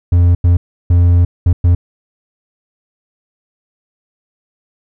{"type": "tone bursts at uneven times", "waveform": "triangle", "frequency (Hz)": 87.31, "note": "F2", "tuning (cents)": 0, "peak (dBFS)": -4, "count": 5, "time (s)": [[0.12, 0.35], [0.44, 0.57], [0.9, 1.25], [1.46, 1.53], [1.64, 1.75]], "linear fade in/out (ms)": 5, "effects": []}